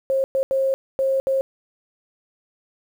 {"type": "tone bursts at uneven times", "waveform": "sine", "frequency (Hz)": 536, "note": "C5", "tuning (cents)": 42, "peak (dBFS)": -17, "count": 5, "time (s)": [[0.1, 0.24], [0.35, 0.43], [0.51, 0.74], [0.99, 1.2], [1.27, 1.41]], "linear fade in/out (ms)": 0, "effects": ["8-bit"]}